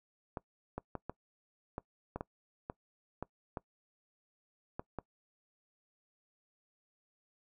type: clicks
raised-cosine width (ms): 1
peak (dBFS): -24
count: 12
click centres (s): 0.372 / 0.78 / 0.953 / 1.096 / 1.781 / 2.16 / 2.209 / 2.699 / 3.226 / 3.572 / 4.795 / 4.987
effects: noise-tail reverb RT60 0.1 s tail -22 dB re dry